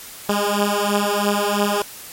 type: beating tone pair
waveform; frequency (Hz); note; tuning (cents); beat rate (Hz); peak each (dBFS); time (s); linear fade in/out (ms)
10% pulse; 203.1 / 206.1; G#3 / G#3; -38 / -13; 3; -12; 0.29-1.82; 2
effects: white hiss -37 dBFS RMS until 2.12 s + MP3 64 kbps